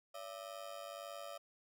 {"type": "ring-modulated tone", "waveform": "30% pulse", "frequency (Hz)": 622.3, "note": "D#5", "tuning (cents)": 0, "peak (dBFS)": -40, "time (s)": [0.14, 1.38], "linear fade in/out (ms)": 10, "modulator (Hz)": 50.9, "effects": []}